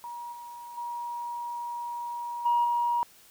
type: tone with level steps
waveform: sine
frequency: 953 Hz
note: A#5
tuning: 38 cents sharp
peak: -36 / -40 / -32 / -20 / -23 dBFS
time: 0.04-3.03 s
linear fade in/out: 0 ms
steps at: 0.32 / 0.77 / 2.45 / 2.64 s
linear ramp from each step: 10 ms
effects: tanh soft clip ceiling -17 dBFS + white hiss -56 dBFS RMS until 3.3 s